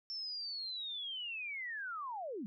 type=linear sweep; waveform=sine; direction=down; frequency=5410 to 184.6 Hz; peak=-39 dBFS; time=0.1-2.46 s; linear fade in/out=0 ms; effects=none